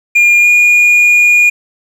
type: tone with pitch glide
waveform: triangle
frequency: 2413 to 2435 Hz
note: D7 to D#7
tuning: +46 to -38 cents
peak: -3 dBFS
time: 0.15-1.5 s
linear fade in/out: 10 ms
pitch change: +16 cents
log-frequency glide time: 0.4-0.47 s
effects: 7-bit